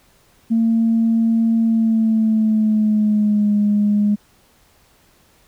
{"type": "tone with pitch glide", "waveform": "sine", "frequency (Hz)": [227.1, 207.1], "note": ["A#3", "G#3"], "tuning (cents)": [-45, -5], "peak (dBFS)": -12, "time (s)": [0.5, 4.16], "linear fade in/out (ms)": 20, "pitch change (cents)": -160, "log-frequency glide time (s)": [1.6, 3.53], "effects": ["tanh soft clip ceiling -8 dBFS", "pink hiss -55 dBFS RMS until 5.47 s"]}